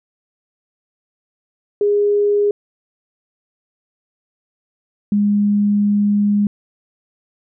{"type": "tone pair in turn", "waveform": "sine", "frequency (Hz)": [410.7, 205.3], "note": ["G#4", "G#3"], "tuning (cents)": [-19, -20], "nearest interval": "octave", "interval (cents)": 1201, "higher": "first", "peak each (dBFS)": -12, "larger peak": "neither", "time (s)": [[1.81, 2.51], [5.12, 6.47]], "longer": "second", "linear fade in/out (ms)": 2, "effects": []}